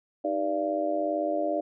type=harmonic tone with a mistuned harmonic; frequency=97.9 Hz; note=G2; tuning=2 cents flat; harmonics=3 / 4 / 5 / 6 / 7; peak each=-31 / -37 / -40 / -28 / -31 dBFS; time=0.24-1.61 s; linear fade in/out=10 ms; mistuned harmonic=3; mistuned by=+91 cents; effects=none